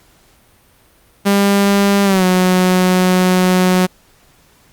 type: tone with pitch glide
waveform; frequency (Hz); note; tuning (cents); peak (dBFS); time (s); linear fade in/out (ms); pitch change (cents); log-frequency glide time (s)
sawtooth; 200 to 183.4; G3 to F#3; +35 to -15; -6; 1.25-3.87; 20; -150; 2.04-2.24
effects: pink hiss -51 dBFS RMS until 4.72 s + Opus 48 kbps